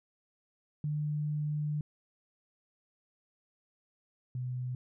sine tone pair in turn, 149.7 / 125.88 Hz, D3 / B2, +33 / +33 cents, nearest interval minor third, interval 300 cents, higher first, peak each -30 / -33 dBFS, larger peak first, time 0.84-1.81 / 4.35-4.75 s, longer first, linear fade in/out 2 ms, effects none

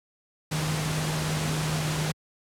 sine tone in noise, 154.7 Hz, D#3, 10 cents flat, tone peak -27 dBFS, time 0.51-2.12 s, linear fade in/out 10 ms, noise pink, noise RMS -30 dBFS, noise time 0.51-2.12 s, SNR 0 dB, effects high-pass 80 Hz 12 dB/octave + low-pass 10000 Hz 12 dB/octave

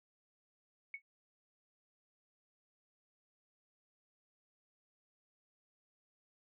sine tone with exponential decay, 2217 Hz, C#7, in tune, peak -37 dBFS, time 0.94-1.02 s, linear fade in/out 2 ms, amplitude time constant 16 ms, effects none

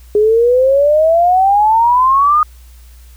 sine exponential sweep, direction up, 412.6 to 1244.5 Hz, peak -7 dBFS, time 0.15-2.43 s, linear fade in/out 2 ms, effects added 60 Hz sine -36 dBFS peak until 3.16 s + white hiss -49 dBFS RMS until 3.16 s

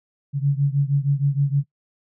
sine beating tone pair, 138.59 / 144.99 Hz, C#3 / D3, 0 / -22 cents, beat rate 6.4 Hz, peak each -19 / -21 dBFS, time 0.33-1.64 s, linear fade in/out 50 ms, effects noise-tail reverb RT60 0.1 s tail -20 dB re dry

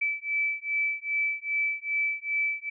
sine beating tone pair, 2311 / 2313.5 Hz, D7 / D7, -28 / -27 cents, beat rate 2.5 Hz, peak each -29 dBFS, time 0.01-2.7 s, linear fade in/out 10 ms, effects none

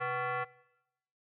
sine tone with frequency modulation, 131.4 Hz, C3, 8 cents sharp, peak -31 dBFS, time 0-0.45 s, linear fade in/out 20 ms, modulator 624 Hz, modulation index 2.8, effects noise-tail reverb RT60 0.9 s tail -21 dB re dry

